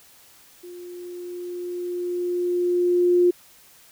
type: tone with level ramp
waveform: sine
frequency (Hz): 354.3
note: F4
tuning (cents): +25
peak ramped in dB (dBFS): -37 to -13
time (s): 0.63-3.31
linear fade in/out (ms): 10
effects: white hiss -52 dBFS RMS until 3.91 s